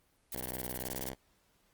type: noise bursts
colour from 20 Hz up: blue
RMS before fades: -39 dBFS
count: 15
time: 0.32-1.093 s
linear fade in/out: 2 ms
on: 31 ms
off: 22 ms
type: tone with pitch glide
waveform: 5% pulse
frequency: 63 to 65.18 Hz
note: B1 to C2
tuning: +35 to -6 cents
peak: -29 dBFS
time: 0.33-1.15 s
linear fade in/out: 20 ms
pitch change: +59 cents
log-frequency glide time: 0.8-1.02 s
effects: pink hiss -71 dBFS RMS until 1.73 s + Opus 32 kbps